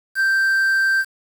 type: tone with quantisation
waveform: triangle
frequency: 1568 Hz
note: G6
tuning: in tune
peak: -13 dBFS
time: 0.15-1.05 s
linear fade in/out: 50 ms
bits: 6
effects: none

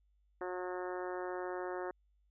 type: harmonic tone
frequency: 181.4 Hz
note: F#3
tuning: 34 cents flat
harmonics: 2 / 3 / 4 / 5 / 6 / 7 / 8 / 9 / 10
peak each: -40 / -44 / -46 / -48 / -50 / -51 / -52 / -53 / -54 dBFS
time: 0.41-1.91 s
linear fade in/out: 2 ms
effects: added 50 Hz sine -69 dBFS peak until 2.3 s

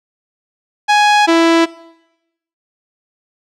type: tone pair in turn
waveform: sawtooth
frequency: 833 / 331.6 Hz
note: G#5 / E4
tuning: +5 / +10 cents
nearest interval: octave + major third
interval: 1595 cents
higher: first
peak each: -4 dBFS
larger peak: neither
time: 0.88-1.27 / 1.27-1.66 s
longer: neither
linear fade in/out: 20 ms
effects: noise-tail reverb RT60 0.9 s tail -20 dB re dry + low-pass 5000 Hz 12 dB/octave

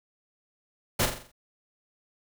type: noise with echo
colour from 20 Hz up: pink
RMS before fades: -24 dBFS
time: 0.99-1.06 s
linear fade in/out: 10 ms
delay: 43 ms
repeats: 6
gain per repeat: -6 dB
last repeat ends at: 1.318 s
effects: none

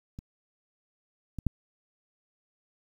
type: clicks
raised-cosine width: 5 ms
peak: -27 / -23 / -13 dBFS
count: 3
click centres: 0.189 / 1.387 / 1.467 s
effects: 9-bit

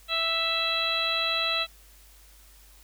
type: harmonic tone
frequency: 659.3 Hz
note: E5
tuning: in tune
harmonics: 1 / 2 / 3 / 4 / 5 / 6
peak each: -35 / -32 / -37 / -30 / -32 / -28 dBFS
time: 0.08-1.67 s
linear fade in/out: 50 ms
effects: added 50 Hz sine -53 dBFS peak until 2.83 s + white hiss -56 dBFS RMS until 2.83 s

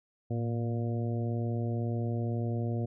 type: harmonic tone with a mistuned harmonic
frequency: 117.8 Hz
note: A#2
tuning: 19 cents sharp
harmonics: 1 / 2 / 3 / 4 / 5 / 6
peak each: -30 / -36 / -40 / -42 / -44 / -46 dBFS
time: 0.3-2.86 s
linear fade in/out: 10 ms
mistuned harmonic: 1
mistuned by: -57 cents
effects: none

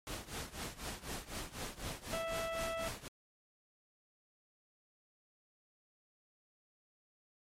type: noise with tremolo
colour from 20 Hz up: pink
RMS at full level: -40 dBFS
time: 0.07-3.08 s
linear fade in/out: 0 ms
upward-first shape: triangle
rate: 4 Hz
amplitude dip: 90%
type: harmonic tone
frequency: 659.3 Hz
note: E5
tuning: in tune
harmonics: 1 / 2 / 3 / 4 / 5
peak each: -38 / -44 / -48 / -50 / -52 dBFS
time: 2.13-2.88 s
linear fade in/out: 0 ms
effects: low-pass 12000 Hz 12 dB/octave + MP3 64 kbps

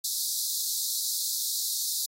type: high-pass noise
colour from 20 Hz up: pink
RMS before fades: -30 dBFS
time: 0.04-2.06 s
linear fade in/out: 5 ms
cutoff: 3800 Hz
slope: 96 dB/octave
effects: AAC 48 kbps

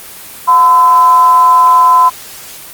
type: tone with frequency modulation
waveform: sine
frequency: 1017 Hz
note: C6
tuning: 50 cents flat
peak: -3 dBFS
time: 0.47-2.1 s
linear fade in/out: 20 ms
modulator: 300 Hz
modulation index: 0.32
effects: white hiss -30 dBFS RMS until 2.73 s + Opus 24 kbps

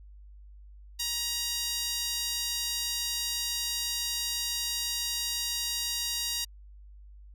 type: tone with high-pass filter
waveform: sawtooth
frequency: 946 Hz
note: A#5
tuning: 25 cents sharp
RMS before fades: -32 dBFS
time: 0.99-6.45 s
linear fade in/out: 10 ms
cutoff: 4300 Hz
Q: 1.5
effects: added 50 Hz sine -47 dBFS peak until 7.34 s

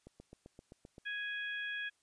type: click train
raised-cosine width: 2 ms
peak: -38 dBFS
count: 8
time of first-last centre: 0.07-0.981 s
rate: 7.68 Hz
type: harmonic tone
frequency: 830.6 Hz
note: G#5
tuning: in tune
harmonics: 2 / 3 / 4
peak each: -38 / -45 / -46 dBFS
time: 1.05-1.9 s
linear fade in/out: 20 ms
effects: white hiss -75 dBFS RMS until 2.02 s + resampled to 22050 Hz

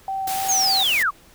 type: tone with vibrato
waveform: sine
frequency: 771 Hz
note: G5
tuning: 29 cents flat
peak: -23 dBFS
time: 0.08-0.83 s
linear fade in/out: 2 ms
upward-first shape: sine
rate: 3.5 Hz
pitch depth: 10 cents each way
type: noise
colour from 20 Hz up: white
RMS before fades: -29 dBFS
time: 0.27-1.03 s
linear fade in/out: 5 ms
type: linear sweep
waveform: sine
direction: down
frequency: 6740 to 1046.5 Hz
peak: -17 dBFS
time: 0.48-1.11 s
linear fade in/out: 20 ms
effects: pink hiss -51 dBFS RMS until 1.34 s

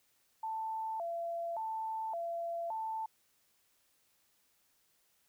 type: tone with vibrato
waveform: sine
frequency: 775 Hz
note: G5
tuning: 20 cents flat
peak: -35 dBFS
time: 0.43-3.06 s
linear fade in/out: 5 ms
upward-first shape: square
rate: 0.88 Hz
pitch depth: 230 cents each way
effects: white hiss -73 dBFS RMS until 5.28 s

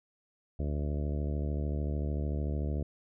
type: harmonic tone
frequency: 73.42 Hz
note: D2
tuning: in tune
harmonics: 1 / 2 / 3 / 4 / 5 / 6 / 7 / 8 / 9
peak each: -31 / -37 / -41 / -43 / -45 / -47 / -48 / -49 / -50 dBFS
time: 0.59-2.83 s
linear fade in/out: 5 ms
effects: none

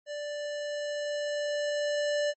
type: tone with level ramp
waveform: square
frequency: 587.3 Hz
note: D5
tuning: in tune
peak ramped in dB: -35 to -26 dBFS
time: 0.06-2.34 s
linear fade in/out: 50 ms
effects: MP3 32 kbps

